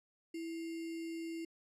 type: tone with sample-and-hold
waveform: sine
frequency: 329.6 Hz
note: E4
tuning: in tune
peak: -39 dBFS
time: 0.34-1.45 s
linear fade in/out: 5 ms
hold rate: 2450 Hz
effects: low-pass 10000 Hz 12 dB/octave